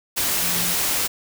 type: tone in noise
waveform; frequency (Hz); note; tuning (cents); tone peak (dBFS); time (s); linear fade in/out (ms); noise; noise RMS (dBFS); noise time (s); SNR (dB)
sine; 174.61; F3; 0; -32; 0.41-0.74; 20; white; -22; 0.16-1.08; -13
effects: none